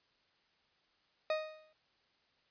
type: tone with exponential decay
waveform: 40% pulse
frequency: 622.3 Hz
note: D#5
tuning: in tune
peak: -28 dBFS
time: 1.3-1.73 s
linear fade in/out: 2 ms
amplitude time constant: 93 ms
effects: white hiss -73 dBFS RMS until 2.5 s + resampled to 11025 Hz